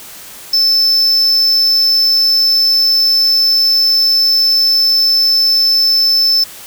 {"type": "tone", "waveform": "triangle", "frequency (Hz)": 5274, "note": "E8", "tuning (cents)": 0, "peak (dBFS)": -7, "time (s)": [0.53, 6.44], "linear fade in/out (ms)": 5, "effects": ["white hiss -33 dBFS RMS until 6.66 s"]}